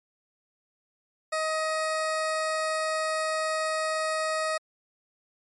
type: tone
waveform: 20% pulse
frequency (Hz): 630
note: D#5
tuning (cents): +21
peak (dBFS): -21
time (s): 1.32-4.58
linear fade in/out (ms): 10
effects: MP3 48 kbps